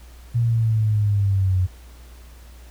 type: linear sweep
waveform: sine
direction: down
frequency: 119.1 to 90.5 Hz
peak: -16 dBFS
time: 0.34-1.67 s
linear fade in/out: 20 ms
effects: added 60 Hz sine -41 dBFS peak until 2.7 s + pink hiss -51 dBFS RMS until 2.7 s